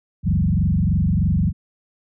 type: tone with frequency modulation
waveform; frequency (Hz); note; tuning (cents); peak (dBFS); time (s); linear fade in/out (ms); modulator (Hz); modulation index
sine; 128.1; C3; -36; -15; 0.23-1.53; 50; 23.2; 2.9
effects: none